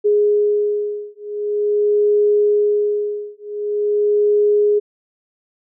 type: beating tone pair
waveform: sine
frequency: 415.3 / 415.75 Hz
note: G#4 / G#4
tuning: 0 / +2 cents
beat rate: 0.45 Hz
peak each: -17 dBFS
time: 0.04-4.8 s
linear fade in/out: 20 ms
effects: none